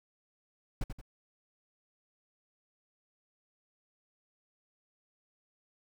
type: noise with echo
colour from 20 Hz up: brown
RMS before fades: -31 dBFS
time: 0.81-0.84 s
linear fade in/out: 5 ms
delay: 87 ms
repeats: 2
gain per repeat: -7 dB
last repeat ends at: 1.014 s
effects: none